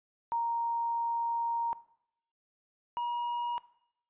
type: tone pair in turn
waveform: sine / triangle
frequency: 932.3 / 956.3 Hz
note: A#5 / A#5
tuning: 0 / +44 cents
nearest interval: unison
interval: 44 cents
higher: second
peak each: -28 dBFS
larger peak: neither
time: 0.32-1.73 / 2.97-3.58 s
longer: first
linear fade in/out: 0 ms
effects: noise-tail reverb RT60 0.7 s tail -18 dB re dry + resampled to 8000 Hz